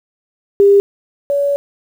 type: tone pair in turn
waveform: sine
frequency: 400.7 / 566.7 Hz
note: G4 / C#5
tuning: +38 / +38 cents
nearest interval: tritone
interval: 600 cents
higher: second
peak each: -5 / -12 dBFS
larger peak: first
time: 0.6-0.8 / 1.3-1.56 s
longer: second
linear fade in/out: 0 ms
effects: 7-bit